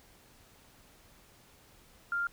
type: tone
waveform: sine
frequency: 1396.9 Hz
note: F6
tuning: in tune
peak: -29 dBFS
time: 2.12-2.27 s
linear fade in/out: 2 ms
effects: pink hiss -60 dBFS RMS until 2.32 s